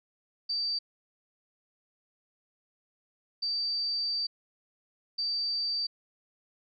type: tone bursts at uneven times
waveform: sine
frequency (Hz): 4643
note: D8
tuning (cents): -21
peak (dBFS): -28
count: 3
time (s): 0.49-0.79 / 3.42-4.27 / 5.18-5.87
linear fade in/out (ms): 10
effects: none